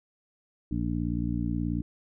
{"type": "harmonic tone", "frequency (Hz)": 58.5, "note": "A#1", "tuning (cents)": 7, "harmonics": [1, 2, 3, 4, 5], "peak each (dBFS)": [-33, -33, -33, -33, -33], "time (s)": [0.71, 1.82], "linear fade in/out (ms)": 5, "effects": []}